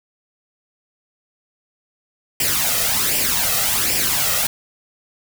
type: noise with flanger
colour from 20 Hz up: white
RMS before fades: -19 dBFS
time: 2.4-4.47 s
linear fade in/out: 2 ms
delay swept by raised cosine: 0.38 to 1.58 ms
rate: 1.3 Hz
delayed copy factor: +0.65
effects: none